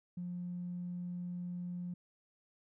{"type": "tone with tanh clipping", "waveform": "triangle", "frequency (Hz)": 177.1, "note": "F3", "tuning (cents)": 24, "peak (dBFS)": -38, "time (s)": [0.17, 1.94], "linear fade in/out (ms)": 5, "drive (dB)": 4, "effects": []}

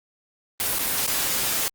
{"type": "noise with dropouts", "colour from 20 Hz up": "white", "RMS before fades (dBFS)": -24, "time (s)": [0.6, 1.68], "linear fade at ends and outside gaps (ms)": 0, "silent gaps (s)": [[0.786, 0.791], [1.064, 1.077]], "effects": ["Opus 24 kbps"]}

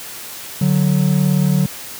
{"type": "tone pair together", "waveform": "triangle", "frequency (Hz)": [146.83, 185], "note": ["D3", "F#3"], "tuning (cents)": [0, 0], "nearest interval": "major third", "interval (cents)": 400, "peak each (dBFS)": -13, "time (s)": [0.61, 1.66], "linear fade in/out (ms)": 5, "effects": ["white hiss -32 dBFS RMS until 1.99 s", "high-pass 60 Hz 12 dB/octave"]}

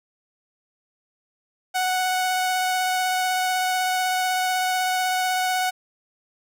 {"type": "tone with vibrato", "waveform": "sawtooth", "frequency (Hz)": 740, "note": "F#5", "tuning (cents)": 0, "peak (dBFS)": -17, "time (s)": [1.74, 5.71], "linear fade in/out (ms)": 20, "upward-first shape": "triangle", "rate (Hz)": 16, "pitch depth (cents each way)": 12, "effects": []}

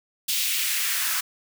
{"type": "noise with high-pass filter sweep", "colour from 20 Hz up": "white", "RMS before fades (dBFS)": -25, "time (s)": [0.28, 1.21], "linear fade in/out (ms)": 10, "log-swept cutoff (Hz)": [3200, 1300], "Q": 1.8, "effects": []}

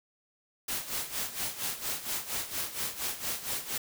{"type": "noise with tremolo", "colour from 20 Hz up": "white", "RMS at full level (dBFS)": -32, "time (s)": [0.68, 3.78], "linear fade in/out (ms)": 5, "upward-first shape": "sine", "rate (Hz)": 4.3, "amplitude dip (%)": 75, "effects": []}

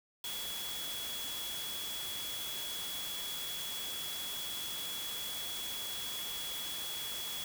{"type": "tone in noise", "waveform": "sine", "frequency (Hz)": 3365, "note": "G#7", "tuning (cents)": 22, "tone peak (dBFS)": -40, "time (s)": [0.24, 7.44], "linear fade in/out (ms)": 2, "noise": "white", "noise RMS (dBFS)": -42, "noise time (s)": [0.24, 7.44], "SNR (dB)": -1, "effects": []}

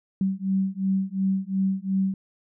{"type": "beating tone pair", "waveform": "sine", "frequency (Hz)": [190.7, 193.5], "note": ["G3", "G3"], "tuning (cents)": [-47, -22], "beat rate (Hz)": 2.8, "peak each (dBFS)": -25, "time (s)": [0.21, 2.14], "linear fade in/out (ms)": 2, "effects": []}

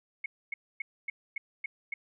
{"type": "tone bursts", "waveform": "sine", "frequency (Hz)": 2189, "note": "C#7", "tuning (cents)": -22, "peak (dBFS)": -31, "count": 7, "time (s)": [0.24, 1.94], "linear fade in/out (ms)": 5, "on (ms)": 20, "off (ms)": 260, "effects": []}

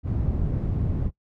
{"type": "low-pass noise", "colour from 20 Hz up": "white", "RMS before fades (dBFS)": -25, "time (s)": [0.03, 1.11], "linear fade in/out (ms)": 50, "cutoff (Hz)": 130, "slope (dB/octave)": 12, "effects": ["noise-tail reverb RT60 0.1 s tail -19 dB re dry"]}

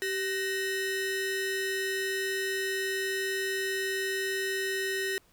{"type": "ring-modulated tone", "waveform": "40% pulse", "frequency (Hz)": 1125, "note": "C#6", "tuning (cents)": 25, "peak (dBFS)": -25, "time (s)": [0.02, 5.18], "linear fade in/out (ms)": 0, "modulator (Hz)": 738, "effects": ["pink hiss -64 dBFS RMS until 5.32 s"]}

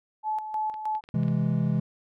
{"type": "tone with tremolo", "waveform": "sine", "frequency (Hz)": 862, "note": "A5", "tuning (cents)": -36, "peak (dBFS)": -25, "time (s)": [0.23, 1.01], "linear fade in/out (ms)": 50, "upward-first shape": "square", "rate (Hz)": 3.2, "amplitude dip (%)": 60}
{"type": "clicks", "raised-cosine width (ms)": 0.3, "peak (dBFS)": -31, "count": 6, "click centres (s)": [0.741, 0.951, 1.039, 1.089, 1.233, 1.282]}
{"type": "chord", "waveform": "triangle", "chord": "C augmented", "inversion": "none", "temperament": "equal", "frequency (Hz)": [130.81, 164.81, 207.7], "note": ["C3", "E3", "G#3"], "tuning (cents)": [0, 0, 0], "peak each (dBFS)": [-25, -24, -26], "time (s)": [1.14, 1.8], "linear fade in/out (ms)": 5}
{"effects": []}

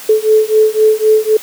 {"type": "beating tone pair", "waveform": "sine", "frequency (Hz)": [431.6, 435.5], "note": ["A4", "A4"], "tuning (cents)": [-33, -18], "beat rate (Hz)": 3.9, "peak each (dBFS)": -10, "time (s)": [0.09, 1.37], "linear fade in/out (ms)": 5, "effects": ["white hiss -31 dBFS RMS until 1.42 s", "high-pass 200 Hz 12 dB/octave"]}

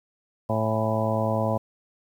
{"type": "harmonic tone with a mistuned harmonic", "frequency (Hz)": 110, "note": "A2", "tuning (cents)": 0, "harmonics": [1, 2, 3, 4, 5, 6, 7, 8, 9], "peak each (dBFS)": [-27, -29, -36, -36, -28, -29, -35, -35, -32], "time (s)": [0.49, 1.58], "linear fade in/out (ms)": 10, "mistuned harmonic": 8, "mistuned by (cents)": -62, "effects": ["9-bit"]}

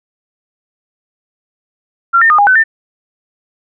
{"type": "tone with pitch steps", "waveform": "sine", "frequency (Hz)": [1373, 1815, 1225, 816, 1513, 1794], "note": ["F6", "A#6", "D#6", "G#5", "F#6", "A6"], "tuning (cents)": [-30, -47, -27, -31, 38, 33], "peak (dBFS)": -5, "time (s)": [2.13, 2.64], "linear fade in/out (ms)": 20, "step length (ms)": 85, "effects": []}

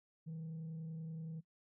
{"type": "tone with frequency modulation", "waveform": "sine", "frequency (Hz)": 161.1, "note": "E3", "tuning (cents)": -39, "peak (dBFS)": -40, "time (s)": [0.26, 1.41], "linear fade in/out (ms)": 20, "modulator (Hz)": 30.6, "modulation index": 0.2, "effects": ["noise-tail reverb RT60 0.1 s tail -20 dB re dry", "tanh soft clip ceiling -41 dBFS"]}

